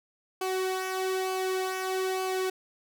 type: tone with flanger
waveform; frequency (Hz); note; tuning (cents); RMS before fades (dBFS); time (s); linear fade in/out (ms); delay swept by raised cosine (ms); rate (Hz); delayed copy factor
sawtooth; 375.6; F#4; +26; -30; 0.41-2.5; 5; 0.53 to 2.43; 1.1; -0.55
effects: none